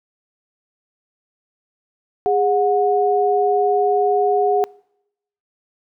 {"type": "tone pair together", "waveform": "sine", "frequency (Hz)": [410, 729.3], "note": ["G#4", "F#5"], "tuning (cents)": [-22, -25], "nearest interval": "minor seventh", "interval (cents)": 997, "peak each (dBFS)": -17, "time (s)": [2.26, 4.64], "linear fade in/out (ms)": 0, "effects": ["noise-tail reverb RT60 0.8 s tail -25 dB re dry"]}